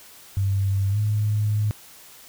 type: tone with pitch glide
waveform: sine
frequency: 98 to 105.64 Hz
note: G2 to G#2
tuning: 0 to +30 cents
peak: -19 dBFS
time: 0.37-1.71 s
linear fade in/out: 0 ms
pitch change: +130 cents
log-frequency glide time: 0.9-0.98 s
effects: white hiss -47 dBFS RMS until 2.28 s